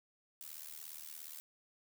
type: noise with amplitude modulation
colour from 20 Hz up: blue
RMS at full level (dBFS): -45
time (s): 0.41-1.4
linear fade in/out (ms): 0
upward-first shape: sine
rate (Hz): 77.1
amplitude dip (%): 90
effects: none